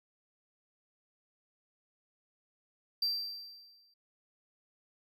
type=tone with exponential decay; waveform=triangle; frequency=4699 Hz; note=D8; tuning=in tune; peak=-26 dBFS; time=3.02-3.94 s; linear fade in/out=5 ms; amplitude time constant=200 ms; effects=none